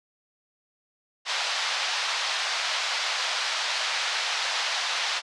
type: band-pass noise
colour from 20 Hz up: white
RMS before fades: -28 dBFS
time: 1.25-5.22 s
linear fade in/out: 50 ms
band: 670 to 5000 Hz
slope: 24 dB/octave
effects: resampled to 24000 Hz